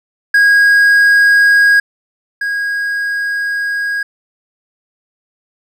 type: tone pair in turn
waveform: triangle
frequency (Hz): 1641 / 1641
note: G#6 / G#6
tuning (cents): -21 / -21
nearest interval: unison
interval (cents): 0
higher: neither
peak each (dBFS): -4 / -13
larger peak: first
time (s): 0.34-1.8 / 2.41-4.03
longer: second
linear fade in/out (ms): 5
effects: none